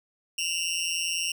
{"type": "tone with amplitude modulation", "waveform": "20% pulse", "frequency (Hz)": 2794, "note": "F7", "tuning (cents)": 0, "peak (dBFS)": -18, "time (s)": [0.38, 1.32], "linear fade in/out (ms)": 5, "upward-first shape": "sine", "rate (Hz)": 170, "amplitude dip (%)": 95, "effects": []}